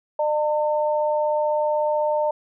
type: tone pair together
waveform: sine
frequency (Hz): 603.3 / 904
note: D5 / A5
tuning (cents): +46 / +47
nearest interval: perfect fifth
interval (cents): 701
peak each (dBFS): -20 / -24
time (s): 0.19-2.31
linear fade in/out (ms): 5
effects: none